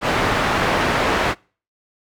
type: low-pass noise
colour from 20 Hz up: white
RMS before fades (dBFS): -19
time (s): 0.01-1.35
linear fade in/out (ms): 50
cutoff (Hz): 1600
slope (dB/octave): 12
effects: noise-tail reverb RT60 0.4 s tail -26 dB re dry